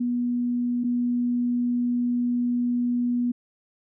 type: tone pair in turn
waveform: sine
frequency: 243 / 243 Hz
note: B3 / B3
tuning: -28 / -28 cents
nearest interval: unison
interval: 0 cents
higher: neither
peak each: -22 / -21 dBFS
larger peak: second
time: 0-0.84 / 0.84-3.32 s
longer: second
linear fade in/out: 10 ms
effects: none